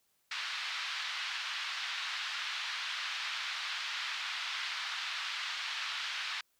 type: band-pass noise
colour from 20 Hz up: white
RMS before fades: -38 dBFS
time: 0.31-6.41 s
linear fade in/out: 5 ms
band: 1100 to 4100 Hz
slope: 24 dB/octave
effects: white hiss -75 dBFS RMS until 6.59 s